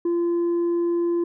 triangle tone with tanh clipping, 343.4 Hz, F4, 29 cents flat, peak -20 dBFS, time 0.05-1.24 s, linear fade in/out 5 ms, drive 7 dB, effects none

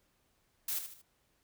blue noise with echo, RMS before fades -35 dBFS, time 0.68-0.79 s, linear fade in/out 5 ms, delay 76 ms, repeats 3, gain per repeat -8 dB, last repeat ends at 1.018 s, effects pink hiss -74 dBFS RMS until 1.43 s

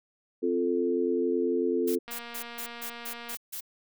sine chord, F major, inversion second, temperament equal, 261.6 / 349.2 / 440 Hz, C4 / F4 / A4, 0 / 0 / 0 cents, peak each -30 / -28 / -28 dBFS, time 0.42-1.99 s, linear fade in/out 20 ms
blue noise bursts, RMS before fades -37 dBFS, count 8, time 1.87-3.608 s, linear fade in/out 10 ms, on 86 ms, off 150 ms
click train, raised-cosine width 0.3 ms, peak -26 dBFS, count 300, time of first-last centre 2.08-3.347 s, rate 236 Hz
effects none

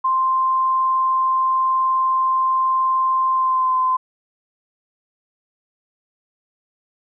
sine tone with pitch glide, 1046.5 to 1030.9 Hz, C6 to C6, 0 to -26 cents, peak -15 dBFS, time 0.04-3.97 s, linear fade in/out 10 ms, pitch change -26 cents, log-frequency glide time 3.32-3.76 s, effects none

